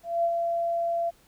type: tone with ADSR envelope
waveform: sine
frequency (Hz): 680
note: F5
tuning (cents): -46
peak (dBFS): -20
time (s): 0.03-1.11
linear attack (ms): 210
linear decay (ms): 60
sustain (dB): -4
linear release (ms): 24
effects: pink hiss -60 dBFS RMS until 1.27 s